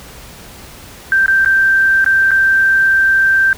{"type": "tone with dropouts", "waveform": "sine", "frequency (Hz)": 1568, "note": "G6", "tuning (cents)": 0, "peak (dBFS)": -8, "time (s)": [1.12, 3.53], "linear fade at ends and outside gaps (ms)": 1, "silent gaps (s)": [[1.261, 1.281], [1.448, 1.459], [2.044, 2.062], [2.308, 2.315]], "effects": ["added 60 Hz sine -43 dBFS peak until 3.57 s", "pink hiss -36 dBFS RMS until 3.57 s"]}